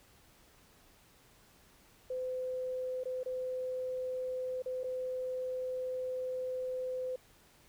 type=tone with dropouts; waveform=sine; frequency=510 Hz; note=C5; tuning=44 cents flat; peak=-34 dBFS; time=2.1-7.16 s; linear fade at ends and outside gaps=5 ms; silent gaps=3.036-3.055 / 3.233-3.259 / 4.622-4.659 / 4.834-4.841 s; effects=pink hiss -63 dBFS RMS until 7.68 s